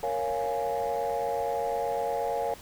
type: chord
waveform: sine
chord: Bb minor seventh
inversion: none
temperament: equal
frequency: 466.2 / 554.4 / 698.5 / 830.6 Hz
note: Bb4 / Db5 / F5 / Ab5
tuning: 0 / 0 / 0 / 0 cents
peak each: -31 dBFS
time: 0.03-2.54 s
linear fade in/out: 2 ms
effects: tanh soft clip ceiling -21 dBFS + pink hiss -48 dBFS RMS until 2.61 s